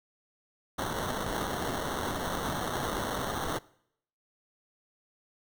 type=noise with sample-and-hold; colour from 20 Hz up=blue; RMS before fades=-33 dBFS; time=0.78-3.59 s; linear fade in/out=10 ms; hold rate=2450 Hz; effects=noise-tail reverb RT60 0.7 s tail -22 dB re dry